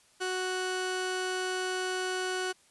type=tone pair together; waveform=sawtooth; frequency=370 / 740 Hz; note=F#4 / F#5; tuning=0 / 0 cents; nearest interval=octave; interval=1200 cents; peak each=-28 dBFS; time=0.2-2.53 s; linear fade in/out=20 ms; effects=white hiss -63 dBFS RMS until 2.7 s + resampled to 24000 Hz